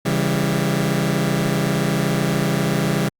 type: chord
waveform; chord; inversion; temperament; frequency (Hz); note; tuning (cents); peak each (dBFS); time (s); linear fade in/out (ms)
sawtooth; C# diminished; none; just; 138.59 / 166.31 / 199.57; C#3 / E3 / G3; 0 / +16 / +31; -18; 0.05-3.09; 10
effects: Opus 48 kbps